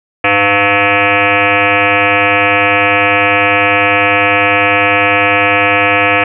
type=tone with frequency modulation; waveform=sine; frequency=1505 Hz; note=F#6; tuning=29 cents sharp; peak=-7 dBFS; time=0.24-6.24 s; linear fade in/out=5 ms; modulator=200 Hz; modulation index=5.8; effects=none